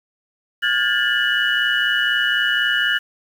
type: tone cluster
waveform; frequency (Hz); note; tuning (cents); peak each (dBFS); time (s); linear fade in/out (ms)
sine; 1426 / 1624 / 1748 / 2937; F6 / G#6 / A6 / F#7; +36 / -39 / -12 / -13; -22 / -21 / -21 / -21; 0.62-2.99; 20
effects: tanh soft clip ceiling -5 dBFS + 7-bit